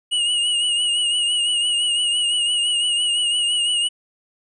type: tone with vibrato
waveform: square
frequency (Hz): 2888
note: F#7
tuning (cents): -43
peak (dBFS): -18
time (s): 0.11-3.89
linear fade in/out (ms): 20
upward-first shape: triangle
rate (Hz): 5.9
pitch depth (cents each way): 53
effects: resampled to 24000 Hz

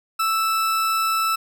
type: tone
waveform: 40% pulse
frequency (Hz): 1318.5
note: E6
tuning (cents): 0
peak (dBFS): -18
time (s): 0.19-1.36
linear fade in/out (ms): 10
effects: none

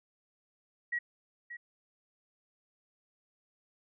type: tone with echo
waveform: sine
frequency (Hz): 1913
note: A#6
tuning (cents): +44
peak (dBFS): -30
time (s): 0.92-0.99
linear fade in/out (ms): 10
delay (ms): 580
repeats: 1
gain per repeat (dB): -11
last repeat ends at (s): 1.57
effects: none

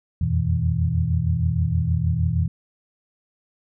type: tone cluster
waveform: sine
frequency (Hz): 82.3 / 88.7 / 119.8 / 161.2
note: E2 / F2 / A#2 / E3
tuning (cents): -2 / +27 / +48 / -38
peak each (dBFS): -24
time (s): 0.21-2.48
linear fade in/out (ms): 5
effects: none

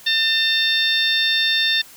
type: harmonic tone with a mistuned harmonic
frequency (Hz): 900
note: A5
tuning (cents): +39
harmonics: 2 / 3 / 4 / 5 / 6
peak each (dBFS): -22 / -26 / -18 / -25 / -29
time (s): 0.06-1.82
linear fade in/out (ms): 10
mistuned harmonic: 5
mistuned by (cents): -23
effects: white hiss -44 dBFS RMS until 1.96 s

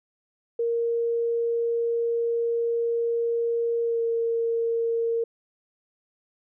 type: tone with pitch glide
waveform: sine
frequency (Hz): 466.2 to 461.1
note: A#4 to A#4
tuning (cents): 0 to -19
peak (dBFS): -22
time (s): 0.59-5.24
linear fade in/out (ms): 5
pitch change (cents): -19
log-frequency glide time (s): 3.83-4.01
effects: none

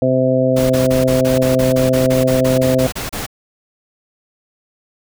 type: harmonic tone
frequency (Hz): 129.5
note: C3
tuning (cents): -17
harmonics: 1 / 2 / 3 / 4 / 5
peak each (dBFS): -19 / -17 / -25 / -15 / -19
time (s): 0.02-2.87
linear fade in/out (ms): 2
type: noise bursts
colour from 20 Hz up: pink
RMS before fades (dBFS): -24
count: 16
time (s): 0.56-3.265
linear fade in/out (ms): 10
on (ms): 140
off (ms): 31
effects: none

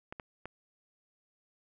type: clicks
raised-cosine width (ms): 0.5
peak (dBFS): -26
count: 3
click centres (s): 0.125 / 0.198 / 0.456
effects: none

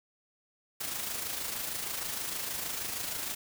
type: noise with amplitude modulation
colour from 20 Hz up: white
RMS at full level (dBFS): -34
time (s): 0.8-3.35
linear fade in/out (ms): 10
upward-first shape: sine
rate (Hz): 26.4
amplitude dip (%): 45
effects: none

